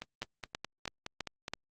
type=two click trains; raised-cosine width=0.2 ms; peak=-18 / -21 dBFS; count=5 / 8; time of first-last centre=0.22-1.536 / 0.02-1.481 s; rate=3.04 / 4.79 Hz; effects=Opus 24 kbps